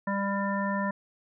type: harmonic tone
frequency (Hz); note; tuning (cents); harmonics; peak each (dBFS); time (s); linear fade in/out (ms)
198.7; G3; +24; 1 / 3 / 5 / 7 / 9; -29 / -34 / -32 / -41 / -35; 0.07-0.91; 5
effects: none